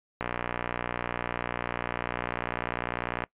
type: click train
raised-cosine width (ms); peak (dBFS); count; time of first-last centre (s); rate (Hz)
0.5; -14; 183; 0.21-3.238; 60.1
effects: noise-tail reverb RT60 0.1 s tail -22 dB re dry + resampled to 8000 Hz